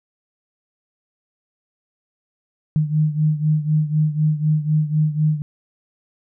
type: beating tone pair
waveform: sine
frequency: 152.3 / 156.3 Hz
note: D#3 / D#3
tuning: -37 / +8 cents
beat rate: 4 Hz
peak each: -17 / -21 dBFS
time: 2.76-5.42 s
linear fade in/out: 0 ms
effects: none